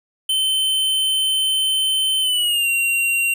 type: tone with pitch glide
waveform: square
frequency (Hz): 3075 to 2755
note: G7 to F7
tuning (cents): -34 to -24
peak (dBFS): -17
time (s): 0.29-3.34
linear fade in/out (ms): 5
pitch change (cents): -190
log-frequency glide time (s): 2.21-2.68
effects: none